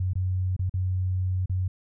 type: tone with dropouts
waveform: sine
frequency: 92.5 Hz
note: F#2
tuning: in tune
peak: -23 dBFS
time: 0-1.68 s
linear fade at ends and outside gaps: 5 ms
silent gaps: 0.134-0.154 / 0.565-0.592 / 0.696-0.739 / 1.459-1.495 s
effects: none